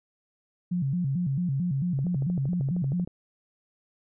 sine tone with vibrato, 155.56 Hz, D#3, in tune, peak -24 dBFS, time 0.71-3.05 s, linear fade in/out 10 ms, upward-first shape square, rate 4.5 Hz, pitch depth 230 cents each way
click train, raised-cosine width 2 ms, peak -26 dBFS, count 15, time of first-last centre 1.99-3.075 s, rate 12.9 Hz
effects none

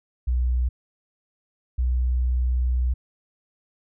sine tone pair in turn, 61.74 / 62.17 Hz, B1 / B1, 0 / +12 cents, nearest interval unison, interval 12 cents, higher second, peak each -19 dBFS, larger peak neither, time 0.27-0.69 / 1.78-2.94 s, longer second, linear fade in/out 10 ms, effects none

